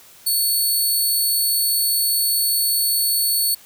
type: tone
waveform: 5% pulse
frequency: 4435 Hz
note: C#8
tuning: in tune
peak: -10 dBFS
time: 0.26-3.55 s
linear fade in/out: 10 ms
effects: white hiss -47 dBFS RMS until 3.65 s